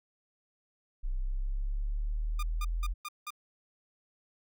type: exponential sweep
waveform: sine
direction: up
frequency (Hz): 31.32 to 43.13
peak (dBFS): -29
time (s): 1.03-2.94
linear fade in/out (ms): 20
type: tone bursts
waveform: sawtooth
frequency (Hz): 1210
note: D#6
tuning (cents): -49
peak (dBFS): -33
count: 5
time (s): 2.39-3.305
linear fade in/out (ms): 5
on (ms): 39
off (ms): 180
effects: none